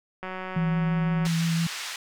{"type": "click train", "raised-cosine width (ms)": 0.5, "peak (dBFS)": -20, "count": 194, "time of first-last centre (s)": [0.23, 1.268], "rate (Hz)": 186}
{"type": "tone with vibrato", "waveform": "sine", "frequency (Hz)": 165.8, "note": "E3", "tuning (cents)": 10, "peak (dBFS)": -22, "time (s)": [0.56, 1.67], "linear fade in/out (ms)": 5, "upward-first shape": "sine", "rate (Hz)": 5.9, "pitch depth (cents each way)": 15}
{"type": "band-pass noise", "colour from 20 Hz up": "pink", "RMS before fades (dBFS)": -35, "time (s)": [1.25, 1.96], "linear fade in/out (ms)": 2, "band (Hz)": [1700, 6800], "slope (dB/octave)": 12}
{"effects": []}